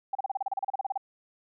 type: tone bursts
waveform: sine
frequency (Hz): 784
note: G5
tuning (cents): 0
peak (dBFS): -26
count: 16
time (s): 0.13-0.977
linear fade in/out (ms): 5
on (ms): 22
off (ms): 33
effects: none